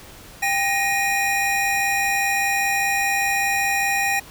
square tone cluster, 792 / 1874 / 2461 Hz, G5 / A#6 / D#7, +18 / +9 / -20 cents, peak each -24 dBFS, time 0.42-4.2 s, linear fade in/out 10 ms, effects pink hiss -43 dBFS RMS until 4.3 s

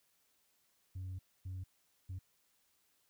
sine tone bursts at uneven times, 92.8 Hz, F#2, 6 cents sharp, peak -38 dBFS, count 3, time 0.95-1.19 / 1.45-1.64 / 2.09-2.19 s, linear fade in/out 10 ms, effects tanh soft clip ceiling -39 dBFS + white hiss -75 dBFS RMS until 3.09 s

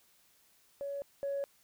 sine tone pair in turn, 562 / 558.4 Hz, C#5 / C#5, +24 / +13 cents, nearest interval unison, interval 11 cents, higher first, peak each -35 / -31 dBFS, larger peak second, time 0.81-1.02 / 1.23-1.44 s, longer neither, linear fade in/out 0 ms, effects tanh soft clip ceiling -29 dBFS + white hiss -67 dBFS RMS until 1.63 s

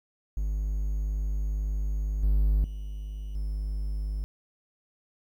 triangle tone with level steps, 51 Hz, G#1, 31 cents flat, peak -24 / -18 / -31 / -26 dBFS, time 0.37-4.24 s, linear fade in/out 0 ms, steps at 2.23 / 2.64 / 3.35 s, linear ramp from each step 2 ms, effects 10-bit

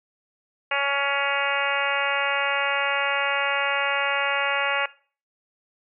harmonic tone, 280 Hz, C#4, 18 cents sharp, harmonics 2 / 3 / 4 / 5 / 6 / 7 / 8 / 9 / 10, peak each -30 / -30 / -30 / -30 / -30 / -30 / -30 / -30 / -30 dBFS, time 0.71-4.86 s, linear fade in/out 5 ms, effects noise-tail reverb RT60 0.4 s tail -19 dB re dry

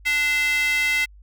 square tone with high-pass filter, 293.7 Hz, D4, in tune, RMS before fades -21 dBFS, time 0.05-1.06 s, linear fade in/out 20 ms, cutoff 2200 Hz, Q 9.1, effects added 50 Hz sine -44 dBFS peak until 1.22 s

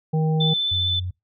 harmonic tone, 157.3 Hz, D#3, 19 cents sharp, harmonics 1 / 3 / 5, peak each -18 / -28 / -32 dBFS, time 0.13-0.54 s, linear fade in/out 10 ms
sine tone with vibrato, 3520 Hz, A7, in tune, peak -20 dBFS, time 0.4-1 s, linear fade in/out 10 ms, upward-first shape triangle, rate 15 Hz, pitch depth 15 cents each way
sine tone, 90.8 Hz, F#2, 32 cents flat, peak -25 dBFS, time 0.71-1.11 s, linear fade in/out 10 ms
effects noise-tail reverb RT60 0.2 s tail -25 dB re dry

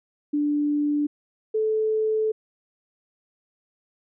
sine tone pair in turn, 293.7 / 435.5 Hz, D4 / A4, 0 / -18 cents, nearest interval perfect fifth, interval 682 cents, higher second, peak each -20 dBFS, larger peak neither, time 0.33-1.07 / 1.54-2.32 s, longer second, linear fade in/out 10 ms, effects none

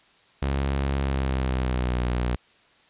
sawtooth tone with pitch glide, 68.5 to 61.03 Hz, C#2 to B1, -20 to -20 cents, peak -19 dBFS, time 0.42-2.36 s, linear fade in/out 5 ms, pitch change -200 cents, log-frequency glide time 0.99-2 s, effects white hiss -58 dBFS RMS until 2.89 s + resampled to 8000 Hz

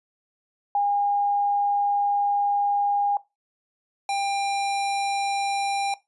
sine / square tone pair in turn, 812 / 796.2 Hz, G#5 / G5, -39 / +27 cents, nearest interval unison, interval 34 cents, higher first, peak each -19 / -24 dBFS, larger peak first, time 0.75-3.17 / 4.09-5.94 s, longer first, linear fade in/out 2 ms, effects noise-tail reverb RT60 0.2 s tail -18 dB re dry + resampled to 24000 Hz

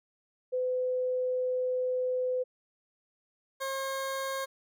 sine / 20% pulse tone pair in turn, 506 / 537.5 Hz, B4 / C5, +42 / +47 cents, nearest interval minor second, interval 105 cents, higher second, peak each -27 dBFS, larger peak neither, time 0.52-2.44 / 3.6-4.46 s, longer first, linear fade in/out 20 ms, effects none

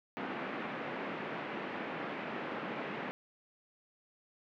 pink band-pass noise, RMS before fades -40 dBFS, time 0.17-3.11 s, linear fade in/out 0 ms, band 190 to 2500 Hz, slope 24 dB/octave, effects none

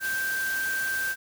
sine tone in noise, 1568 Hz, G6, in tune, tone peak -26 dBFS, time 0-1.16 s, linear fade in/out 50 ms, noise white, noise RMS -36 dBFS, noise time 0-1.16 s, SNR +7 dB, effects none

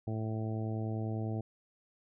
harmonic tone, 110 Hz, A2, in tune, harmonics 1 / 2 / 3 / 4 / 5 / 6 / 7, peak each -34 / -40 / -42 / -46 / -50 / -47 / -49 dBFS, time 0.07-1.41 s, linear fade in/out 5 ms, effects none

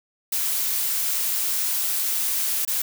blue noise with dropouts, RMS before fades -24 dBFS, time 0.32-2.82 s, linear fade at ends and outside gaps 5 ms, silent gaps 2.651-2.675 s, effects none

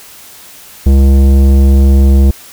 triangle tone with tanh clipping, 68 Hz, C#2, 33 cents flat, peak -5 dBFS, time 0.86-2.31 s, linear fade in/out 5 ms, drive 18 dB, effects white hiss -35 dBFS RMS until 2.52 s

